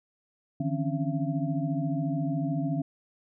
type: tone cluster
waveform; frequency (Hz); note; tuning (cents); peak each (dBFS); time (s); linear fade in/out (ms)
sine; 149.7 / 163.9 / 266.6 / 281.1 / 675; D3 / E3 / C4 / C#4 / E5; +33 / -10 / +33 / +24 / +41; -30 / -34 / -32 / -33 / -38; 0.6-2.82; 5
effects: none